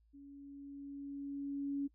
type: tone with level ramp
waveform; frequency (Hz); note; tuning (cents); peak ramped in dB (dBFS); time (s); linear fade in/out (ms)
sine; 280.7; C#4; +22; -52 to -33; 0.13-1.88; 20
effects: noise-tail reverb RT60 0.1 s tail -23 dB re dry + added 55 Hz sine -67 dBFS peak until 1.94 s